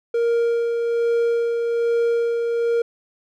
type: tone with tremolo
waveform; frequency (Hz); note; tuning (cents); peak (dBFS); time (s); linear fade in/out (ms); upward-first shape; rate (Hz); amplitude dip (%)
triangle; 467.5; A#4; +5; -14; 0.14-2.82; 5; sine; 1.2; 35
effects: none